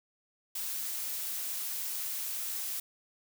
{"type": "noise", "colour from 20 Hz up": "blue", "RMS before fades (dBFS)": -36, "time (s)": [0.55, 2.8], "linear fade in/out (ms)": 5, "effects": []}